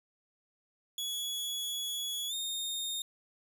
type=tone with pitch glide; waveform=sawtooth; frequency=3374 to 3679 Hz; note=G#7 to A#7; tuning=+27 to -24 cents; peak=-31 dBFS; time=0.98-3.02 s; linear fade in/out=2 ms; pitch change=+149 cents; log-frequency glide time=2.28-2.34 s; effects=12-bit